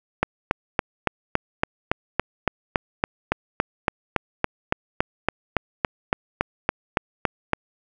click train, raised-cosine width 0.5 ms, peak -3 dBFS, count 27, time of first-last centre 0.23-7.533 s, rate 3.56 Hz, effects none

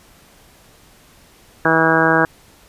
harmonic tone, 162 Hz, E3, 30 cents flat, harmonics 1 / 2 / 3 / 4 / 5 / 6 / 7 / 8 / 9 / 10, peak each -23 / -19 / -20 / -21 / -22 / -22 / -23 / -24 / -20 / -18 dBFS, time 1.65-2.25 s, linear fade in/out 2 ms, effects pink hiss -49 dBFS RMS until 2.68 s + resampled to 32000 Hz

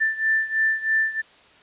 sine beating tone pair, 1770 / 1773.1 Hz, A6 / A6, +10 / +13 cents, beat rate 3.1 Hz, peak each -21 / -24 dBFS, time 0-1.22 s, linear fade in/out 20 ms, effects white hiss -52 dBFS RMS until 1.62 s + resampled to 8000 Hz

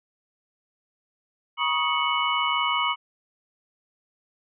sine tone cluster, 961 / 1105 / 1251 / 2213 / 2962 Hz, B5 / C#6 / D#6 / C#7 / F#7, -48 / -6 / +9 / -3 / +1 cents, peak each -28 dBFS, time 1.57-2.96 s, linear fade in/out 50 ms, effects none

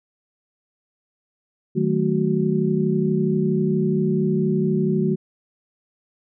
sine tone cluster, 155.9 / 188 / 220.3 / 371.1 Hz, D#3 / F#3 / A3 / F#4, +4 / +28 / +2 / +5 cents, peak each -23 dBFS, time 1.75-5.16 s, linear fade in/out 20 ms, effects none

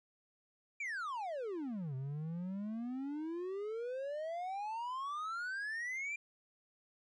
triangle exponential two-way sweep, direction down then up, 2400 to 128.7 to 2400 Hz, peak -36 dBFS, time 0.8-6.16 s, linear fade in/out 5 ms, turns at 1.95 s, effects resampled to 22050 Hz

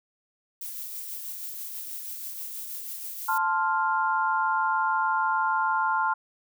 violet noise with tremolo, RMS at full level -35 dBFS, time 0.61-3.38 s, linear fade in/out 5 ms, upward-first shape triangle, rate 6.2 Hz, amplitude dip 35%
sine chord, F major, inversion first, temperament equal, 880 / 1046.5 / 1396.9 Hz, A5 / C6 / F6, 0 / 0 / 0 cents, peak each -26 / -27 / -27 dBFS, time 3.28-6.14 s, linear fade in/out 10 ms
effects none

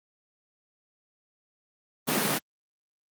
pink high-pass noise, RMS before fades -26 dBFS, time 2.07-2.39 s, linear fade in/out 20 ms, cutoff 140 Hz, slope 96 dB/octave, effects Opus 32 kbps

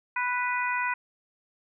harmonic tone, 493.9 Hz, B4, in tune, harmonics 2 / 3 / 4 / 5, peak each -29 / -31 / -32 / -33 dBFS, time 0.16-0.94 s, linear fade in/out 5 ms, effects none

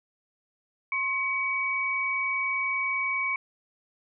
sine tone pair together, 1067.4 / 2265 Hz, C6 / C#7, +34 / +37 cents, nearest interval octave + minor second, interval 1303 cents, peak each -32 / -26 dBFS, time 0.92-3.36 s, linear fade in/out 2 ms, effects none

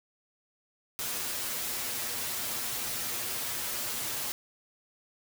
white noise with comb filter, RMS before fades -34 dBFS, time 0.99-4.32 s, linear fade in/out 0 ms, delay 8.3 ms, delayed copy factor +0.75, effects none

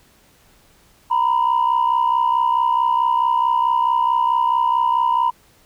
sine tone pair together, 935.4 / 1000 Hz, A#5 / B5, +6 / +21 cents, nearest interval minor second, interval 115 cents, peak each -16 dBFS, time 1.1-5.31 s, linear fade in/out 20 ms, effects tanh soft clip ceiling -10 dBFS + pink hiss -54 dBFS RMS until 5.65 s

